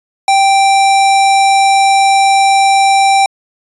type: tone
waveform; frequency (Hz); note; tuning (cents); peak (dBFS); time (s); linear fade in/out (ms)
square; 784; G5; 0; -7; 0.28-3.26; 2
effects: resampled to 24000 Hz